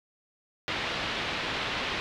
white low-pass noise, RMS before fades -32 dBFS, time 0.68-2 s, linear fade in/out 0 ms, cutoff 3600 Hz, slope 24 dB/octave, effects none

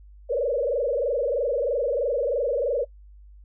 sine tone with frequency modulation, 523.3 Hz, C5, in tune, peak -21 dBFS, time 0.29-2.85 s, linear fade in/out 20 ms, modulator 23.1 Hz, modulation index 2.8, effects noise-tail reverb RT60 0.1 s tail -22 dB re dry + added 50 Hz sine -45 dBFS peak until 3.44 s

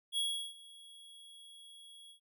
square tone with ADSR envelope, 3328 Hz, G#7, 3 cents sharp, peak -31 dBFS, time 0.12-2.2 s, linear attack 56 ms, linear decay 360 ms, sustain -22 dB, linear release 100 ms, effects none

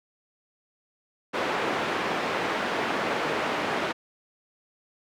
pink band-pass noise, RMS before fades -28 dBFS, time 1.33-3.93 s, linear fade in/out 20 ms, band 330 to 2300 Hz, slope 12 dB/octave, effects none

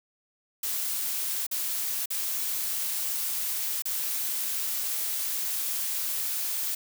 blue noise with dropouts, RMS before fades -30 dBFS, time 0.63-6.75 s, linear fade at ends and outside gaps 5 ms, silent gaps 1.467-1.512 / 2.058-2.103 / 3.822-3.854 s, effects none

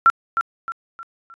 sine tone with echo, 1359 Hz, F6, 48 cents flat, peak -8 dBFS, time 0.06-0.1 s, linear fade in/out 0 ms, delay 310 ms, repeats 4, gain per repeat -8 dB, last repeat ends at 1.34 s, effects resampled to 22050 Hz

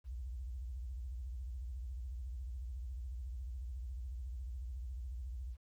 sine tone with vibrato, 62 Hz, B1, 7 cents sharp, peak -40 dBFS, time 0.04-5.57 s, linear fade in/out 50 ms, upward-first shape triangle, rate 14 Hz, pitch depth 280 cents each way, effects 12-bit

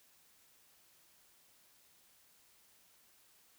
silence, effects white hiss -67 dBFS RMS until 3.58 s

